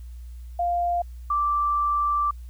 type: tone pair in turn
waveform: sine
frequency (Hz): 698.5 / 1171.3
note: F5 / D6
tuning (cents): 0 / -5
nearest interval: major sixth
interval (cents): 895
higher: second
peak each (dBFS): -21 / -20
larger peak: second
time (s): 0.59-1.02 / 1.3-2.31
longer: second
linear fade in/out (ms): 5
effects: added 60 Hz sine -36 dBFS peak until 2.49 s + white hiss -62 dBFS RMS until 2.49 s

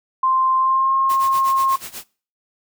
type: tone with pitch glide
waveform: sine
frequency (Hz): 1046.5 to 1071.6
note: C6 to C6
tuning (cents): 0 to +41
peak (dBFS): -14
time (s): 0.23-1.76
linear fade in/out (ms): 5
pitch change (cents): +41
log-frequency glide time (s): 0.58-0.94
type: noise with tremolo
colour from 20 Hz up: white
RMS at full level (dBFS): -31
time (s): 1.09-2.04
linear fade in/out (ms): 10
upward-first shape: sine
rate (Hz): 8.2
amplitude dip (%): 85
effects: noise-tail reverb RT60 0.4 s tail -23 dB re dry

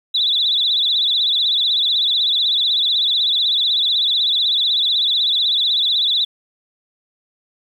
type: tone with vibrato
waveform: sine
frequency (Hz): 3680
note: A#7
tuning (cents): -23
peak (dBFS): -14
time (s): 0.14-6.25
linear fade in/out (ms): 10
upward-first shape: sine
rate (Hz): 16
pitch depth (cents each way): 140
effects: 8-bit

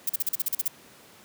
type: noise bursts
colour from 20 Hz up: violet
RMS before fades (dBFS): -25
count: 10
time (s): 0.07-0.68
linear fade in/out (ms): 5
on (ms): 25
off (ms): 40
effects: pink hiss -52 dBFS RMS until 1.24 s + high-pass 150 Hz 12 dB/octave

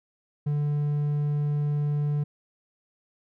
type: tone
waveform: triangle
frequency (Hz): 146.83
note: D3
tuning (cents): 0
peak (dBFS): -21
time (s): 0.46-2.24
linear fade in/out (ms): 10
effects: none

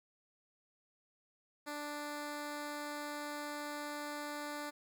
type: tone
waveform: 10% pulse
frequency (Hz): 294.2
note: D4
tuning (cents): +3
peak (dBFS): -32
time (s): 1.66-4.71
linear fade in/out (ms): 20
effects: none

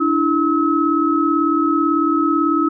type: tone cluster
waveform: sine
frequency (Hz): 292.4 / 330.5 / 1287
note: D4 / E4 / E6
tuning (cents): -7 / +5 / -42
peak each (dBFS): -18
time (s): 0-2.69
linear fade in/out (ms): 10
effects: none

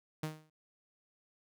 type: tone with exponential decay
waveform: sawtooth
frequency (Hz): 155.56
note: D#3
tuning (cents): 0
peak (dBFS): -29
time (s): 0.23-0.5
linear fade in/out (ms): 5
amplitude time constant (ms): 58
effects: none

